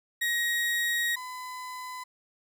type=tone pair in turn; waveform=35% pulse; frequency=1889 / 1007.9 Hz; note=A#6 / B5; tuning=+22 / +35 cents; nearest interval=major seventh; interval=1087 cents; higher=first; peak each=-24 / -35 dBFS; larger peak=first; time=0.21-1.16 / 1.16-2.04 s; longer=first; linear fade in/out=10 ms; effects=none